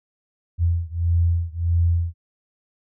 sine beating tone pair, 84.4 / 86 Hz, E2 / F2, +41 / -26 cents, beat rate 1.6 Hz, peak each -20 / -21 dBFS, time 0.58-2.14 s, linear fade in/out 50 ms, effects none

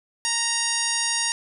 harmonic tone with a mistuned harmonic, 932.3 Hz, A#5, in tune, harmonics 1 / 2 / 3 / 4 / 5 / 6 / 7 / 9 / 10, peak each -33 / -30 / -32 / -33 / -31 / -29 / -29 / -33 / -29 dBFS, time 0.25-1.32 s, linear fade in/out 0 ms, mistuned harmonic 7, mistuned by +44 cents, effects none

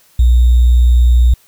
sine tone with sample-and-hold, 60.5 Hz, B1, 35 cents flat, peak -5 dBFS, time 0.19-1.34 s, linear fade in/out 5 ms, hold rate 3675 Hz, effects white hiss -50 dBFS RMS until 1.47 s

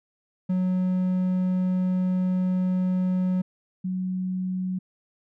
triangle / sine tone pair in turn, 183.9 / 184.97 Hz, F#3 / F#3, -10 / 0 cents, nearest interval unison, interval 10 cents, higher second, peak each -19 / -25 dBFS, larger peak first, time 0.49-3.42 / 3.84-4.79 s, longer first, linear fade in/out 10 ms, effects none

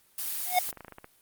blue noise, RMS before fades -33 dBFS, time 0.18-0.71 s, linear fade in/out 5 ms
square tone with exponential growth, 727 Hz, F#5, 31 cents flat, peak -18 dBFS, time 0.45-0.59 s, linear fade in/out 5 ms, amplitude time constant 30 ms
clicks, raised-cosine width 0.5 ms, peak -28 dBFS, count 9, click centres 0.691 / 0.728 / 0.773 / 0.807 / 0.847 / 0.882 / 0.923 / 0.984 / 1.044 s
effects white hiss -63 dBFS RMS until 1.21 s + Opus 32 kbps

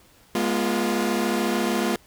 sawtooth chord, F diminished, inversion first, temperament equal with one note detuned, 207.7 / 241.7 / 349.2 Hz, Ab3 / Cb4 / F4, 0 / -37 / 0 cents, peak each -22 dBFS, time 0.35-1.96 s, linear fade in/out 2 ms, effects pink hiss -55 dBFS RMS until 2.06 s

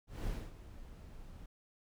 brown noise with ADSR envelope, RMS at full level -36 dBFS, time 0.07-1.46 s, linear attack 200 ms, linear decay 240 ms, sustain -15 dB, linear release 4 ms, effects none

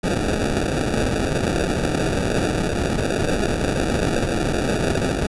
white noise with sample-and-hold, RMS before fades -21 dBFS, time 0.03-5.27 s, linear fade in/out 10 ms, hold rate 1050 Hz, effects resampled to 24000 Hz

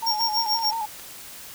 sine tone with vibrato, 880 Hz, A5, in tune, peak -25 dBFS, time 0.02-0.86 s, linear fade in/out 10 ms, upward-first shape square, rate 5.7 Hz, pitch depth 61 cents each way
square tone with tremolo, 5540 Hz, F8, 15 cents flat, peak -20 dBFS, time 0.06-0.71 s, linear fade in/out 10 ms, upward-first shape sine, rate 6.9 Hz, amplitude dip 90%
clicks, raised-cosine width 0.2 ms, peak -24 dBFS, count 7, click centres 0.209 / 0.464 / 0.531 / 0.59 / 0.648 / 0.732 / 0.997 s
effects white hiss -41 dBFS RMS until 1.54 s

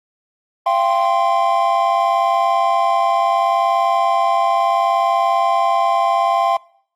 triangle chord, F suspended second, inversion none, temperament equal with one note detuned, 683.3 / 784 / 1046.5 Hz, F5 / G5 / C6, -38 / 0 / 0 cents, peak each -16 dBFS, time 0.66-6.57 s, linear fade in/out 5 ms, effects noise-tail reverb RT60 0.6 s tail -23 dB re dry + Opus 24 kbps

